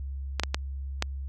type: clicks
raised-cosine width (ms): 0.2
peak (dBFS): -8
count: 4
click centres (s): 0.397 / 0.435 / 0.545 / 1.024
effects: added 68 Hz sine -32 dBFS peak until 1.28 s